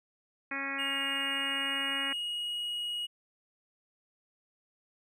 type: harmonic tone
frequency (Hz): 274.9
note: C#4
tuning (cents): -14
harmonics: 1 / 2 / 3 / 4 / 5 / 6 / 7 / 8 / 9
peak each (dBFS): -42 / -47 / -47 / -44 / -43 / -40 / -38 / -40 / -41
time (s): 0.51-2.13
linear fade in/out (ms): 5
type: tone with pitch glide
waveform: triangle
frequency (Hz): 2844 to 2894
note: F7 to F#7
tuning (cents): +31 to -39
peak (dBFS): -31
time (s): 0.78-3.07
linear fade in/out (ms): 20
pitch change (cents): +30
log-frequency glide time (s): 1.11-2.57
effects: none